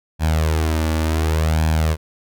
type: tone with flanger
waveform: sawtooth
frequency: 79.1 Hz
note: D#2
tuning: 29 cents sharp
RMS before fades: -18 dBFS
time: 0.19-1.97 s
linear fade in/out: 50 ms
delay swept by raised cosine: 1.2 to 3.5 ms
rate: 0.68 Hz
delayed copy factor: +0.6
effects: none